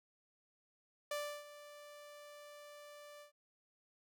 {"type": "tone with ADSR envelope", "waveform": "sawtooth", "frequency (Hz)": 587.3, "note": "D5", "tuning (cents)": 0, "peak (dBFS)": -33, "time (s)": [1.11, 3.32], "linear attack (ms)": 4, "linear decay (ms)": 320, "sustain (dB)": -16, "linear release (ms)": 110, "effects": []}